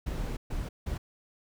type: noise bursts at uneven times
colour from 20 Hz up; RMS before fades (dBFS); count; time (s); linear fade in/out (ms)
brown; -33; 3; 0.06-0.37 / 0.5-0.69 / 0.86-0.98; 10
effects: none